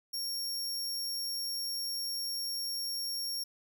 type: tone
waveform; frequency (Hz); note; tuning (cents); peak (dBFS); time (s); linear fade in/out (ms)
sawtooth; 5530; F8; -18; -31; 0.13-3.44; 10
effects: none